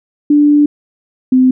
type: tone pair in turn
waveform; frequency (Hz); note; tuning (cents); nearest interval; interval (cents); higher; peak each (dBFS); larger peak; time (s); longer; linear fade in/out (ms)
sine; 293.6 / 256.8; D4 / C4; 0 / -32; major second; 232; first; -5; neither; 0.3-0.66 / 1.32-1.51; first; 5
effects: none